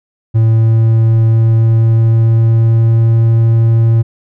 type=tone with pitch glide; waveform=triangle; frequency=112.6 to 114.11 Hz; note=A2 to A#2; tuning=+40 to -36 cents; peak=-4 dBFS; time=0.34-4.03 s; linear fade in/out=20 ms; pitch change=+24 cents; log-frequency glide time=0.92-3.2 s; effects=none